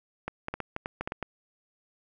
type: clicks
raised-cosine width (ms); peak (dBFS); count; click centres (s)
0.5; -17; 10; 0.28 / 0.484 / 0.54 / 0.603 / 0.764 / 0.859 / 1.01 / 1.075 / 1.121 / 1.227
effects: none